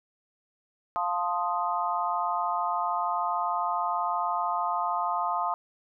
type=chord; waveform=sine; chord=F dominant seventh; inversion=none; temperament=equal with one note detuned; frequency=700.5 / 880 / 1046.5 / 1244.5 Hz; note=F5 / A5 / C6 / Eb6; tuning=+5 / 0 / 0 / 0 cents; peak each=-31 dBFS; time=0.96-5.54 s; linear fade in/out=0 ms; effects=none